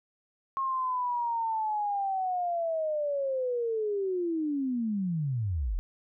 sine linear sweep, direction down, 1082 to 36.71 Hz, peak -27 dBFS, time 0.57-5.79 s, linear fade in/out 0 ms, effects none

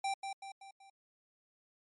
square tone with echo, 784 Hz, G5, in tune, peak -33 dBFS, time 0.04-0.14 s, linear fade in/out 5 ms, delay 190 ms, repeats 4, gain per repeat -6 dB, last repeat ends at 0.9 s, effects MP3 48 kbps

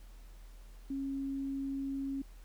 sine tone, 273 Hz, C#4, 26 cents flat, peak -34 dBFS, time 0.9-2.22 s, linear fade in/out 5 ms, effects added 40 Hz sine -49 dBFS peak until 2.44 s + pink hiss -64 dBFS RMS until 2.44 s

